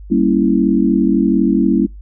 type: chord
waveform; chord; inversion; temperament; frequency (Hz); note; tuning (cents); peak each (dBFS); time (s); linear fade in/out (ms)
sine; G diminished seventh; none; equal; 196 / 233.1 / 277.2 / 329.6; G3 / Bb3 / Db4 / Fb4; 0 / 0 / 0 / 0; -16; 0.1-1.87; 20
effects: noise-tail reverb RT60 0.2 s tail -26 dB re dry + added 50 Hz sine -31 dBFS peak until 2.01 s